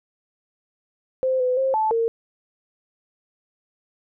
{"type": "tone with pitch steps", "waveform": "sine", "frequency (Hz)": [520, 504, 531, 872, 458.2], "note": ["C5", "B4", "C5", "A5", "A#4"], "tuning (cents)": [-11, 35, 25, -16, -30], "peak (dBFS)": -18, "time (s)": [1.23, 2.08], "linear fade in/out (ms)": 0, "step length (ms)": 170, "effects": []}